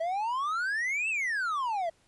triangle exponential two-way sweep, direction up then down, 640 to 2712 to 640 Hz, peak -26 dBFS, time 0-1.9 s, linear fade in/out 10 ms, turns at 1.09 s, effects pink hiss -66 dBFS RMS until 2.07 s + resampled to 24000 Hz

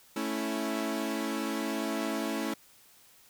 sawtooth chord, A major, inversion none, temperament equal, 220 / 277.2 / 329.6 Hz, A3 / C#4 / E4, 0 / 0 / 0 cents, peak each -31 dBFS, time 0.16-2.54 s, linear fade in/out 5 ms, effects white hiss -59 dBFS RMS until 3.29 s

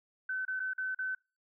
sine tone with dropouts, 1522 Hz, F#6, 48 cents sharp, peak -32 dBFS, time 0.29-1.15 s, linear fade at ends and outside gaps 5 ms, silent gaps 0.452-0.479 / 0.596-0.6 / 0.735-0.78 / 0.948-0.988 s, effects noise-tail reverb RT60 0.3 s tail -25 dB re dry

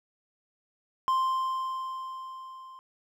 triangle tone with level ramp, 1046.5 Hz, C6, in tune, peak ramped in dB -20 to -43 dBFS, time 1.08-2.79 s, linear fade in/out 0 ms, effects none

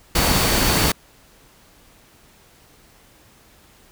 sine tone in noise, 4491 Hz, C#8, 22 cents sharp, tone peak -28 dBFS, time 0.15-0.92 s, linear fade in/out 5 ms, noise pink, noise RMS -18 dBFS, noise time 0.15-0.92 s, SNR -13 dB, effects pink hiss -52 dBFS RMS until 3.91 s

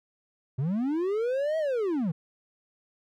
triangle linear two-way sweep, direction up then down, 120 to 649 to 145.3 Hz, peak -23 dBFS, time 0.58-2.12 s, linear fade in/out 10 ms, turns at 1.58 s, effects none

